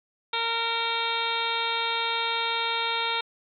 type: harmonic tone with a mistuned harmonic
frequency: 460.9 Hz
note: A#4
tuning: 20 cents flat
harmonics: 1 / 2 / 3 / 4 / 5 / 6 / 7 / 8 / 9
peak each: -36 / -30 / -32 / -39 / -32 / -37 / -35 / -30 / -39 dBFS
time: 0.33-3.21 s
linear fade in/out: 5 ms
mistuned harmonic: 6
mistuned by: -15 cents
effects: MP3 96 kbps